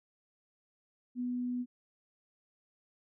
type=tone; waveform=sine; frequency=246.9 Hz; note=B3; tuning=in tune; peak=-32 dBFS; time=1.15-1.66 s; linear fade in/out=50 ms; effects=none

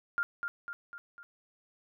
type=tone with echo; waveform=sine; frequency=1404 Hz; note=F6; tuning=9 cents sharp; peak=-27 dBFS; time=0.18-0.23 s; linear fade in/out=0 ms; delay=250 ms; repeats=4; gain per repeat=-5 dB; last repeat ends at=1.23 s; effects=none

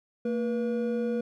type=tone pair together; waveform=triangle; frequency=227.9 / 482.8 Hz; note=A#3 / B4; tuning=-39 / -39 cents; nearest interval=octave + minor second; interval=1300 cents; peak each=-27 dBFS; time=0.25-1.21 s; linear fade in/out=5 ms; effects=none

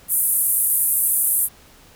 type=band-pass noise; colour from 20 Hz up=pink; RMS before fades=-19 dBFS; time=0.08-1.49 s; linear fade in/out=50 ms; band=9500 to 14000 Hz; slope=48 dB/octave; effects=pink hiss -49 dBFS RMS until 1.95 s

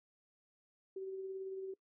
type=tone with tremolo; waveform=sine; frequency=382.8 Hz; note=G4; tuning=41 cents flat; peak=-39 dBFS; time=0.96-1.74 s; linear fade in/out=5 ms; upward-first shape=sine; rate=18 Hz; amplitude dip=30%; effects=noise-tail reverb RT60 0.1 s tail -22 dB re dry

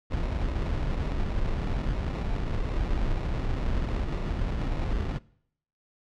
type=noise with sample-and-hold; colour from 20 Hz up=brown; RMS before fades=-28 dBFS; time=0.1-5.19 s; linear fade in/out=20 ms; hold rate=1575 Hz; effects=noise-tail reverb RT60 0.7 s tail -23 dB re dry + low-pass 4000 Hz 12 dB/octave

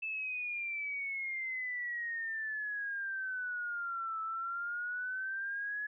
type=exponential two-way sweep; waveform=sine; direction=down then up; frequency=2637 to 1310 to 1701 Hz; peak=-35 dBFS; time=0.02-5.87 s; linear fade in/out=10 ms; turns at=4.21 s; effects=none

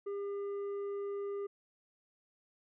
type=tone with tanh clipping; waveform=triangle; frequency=401.8 Hz; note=G4; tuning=43 cents sharp; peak=-37 dBFS; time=0.06-1.47 s; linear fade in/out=10 ms; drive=10 dB; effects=none

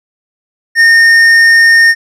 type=tone with tanh clipping; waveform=triangle; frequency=1832 Hz; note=A#6; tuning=31 cents flat; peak=-4 dBFS; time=0.75-1.95 s; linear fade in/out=50 ms; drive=12 dB; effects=none

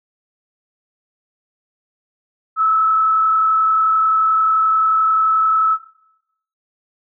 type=tone with frequency modulation; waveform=sine; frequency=1302 Hz; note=E6; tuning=22 cents flat; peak=-12 dBFS; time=2.56-5.78 s; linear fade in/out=50 ms; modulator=31.4 Hz; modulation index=0.61; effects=noise-tail reverb RT60 0.8 s tail -18 dB re dry

